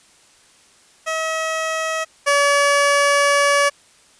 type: tone pair in turn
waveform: 15% pulse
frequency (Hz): 641 / 570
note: E5 / C#5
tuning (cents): -49 / +48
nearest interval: major second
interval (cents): 203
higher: first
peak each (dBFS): -14 / -7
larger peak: second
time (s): 1.06-2.05 / 2.26-3.7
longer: second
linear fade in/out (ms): 20
effects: white hiss -52 dBFS RMS until 4.19 s + resampled to 22050 Hz